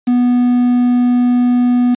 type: tone with quantisation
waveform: triangle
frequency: 245.5 Hz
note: B3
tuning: 10 cents flat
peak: -7 dBFS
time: 0.07-1.95 s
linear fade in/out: 10 ms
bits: 5
effects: resampled to 8000 Hz